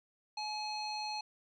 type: tone with low-pass filter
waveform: square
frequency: 849 Hz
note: G#5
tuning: 38 cents sharp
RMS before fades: -39 dBFS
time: 0.37-1.21 s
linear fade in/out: 5 ms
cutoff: 4700 Hz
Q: 5.9
effects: none